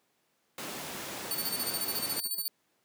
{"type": "noise", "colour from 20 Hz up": "pink", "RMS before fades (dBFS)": -38, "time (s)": [0.58, 2.2], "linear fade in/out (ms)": 2}
{"type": "tone with tremolo", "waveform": "10% pulse", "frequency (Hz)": 4502, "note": "C#8", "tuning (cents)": 26, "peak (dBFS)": -23, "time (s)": [1.31, 2.48], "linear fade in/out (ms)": 0, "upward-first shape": "square", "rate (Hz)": 14, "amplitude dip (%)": 60}
{"type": "noise bursts", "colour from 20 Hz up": "brown", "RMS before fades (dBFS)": -41, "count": 7, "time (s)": [1.59, 2.404], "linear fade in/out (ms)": 5, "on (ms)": 22, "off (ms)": 110}
{"effects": ["pink hiss -73 dBFS RMS until 2.84 s", "high-pass 200 Hz 12 dB/octave"]}